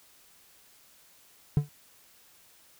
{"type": "tone with exponential decay", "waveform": "triangle", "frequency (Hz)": 146, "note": "D3", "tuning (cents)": -10, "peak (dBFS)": -14, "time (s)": [1.57, 1.69], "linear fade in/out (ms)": 0, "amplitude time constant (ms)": 25, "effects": ["white hiss -59 dBFS RMS until 2.79 s"]}